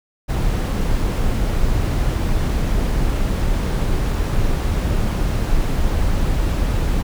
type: noise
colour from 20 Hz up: brown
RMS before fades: -18 dBFS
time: 0.28-7.03 s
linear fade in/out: 20 ms
effects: none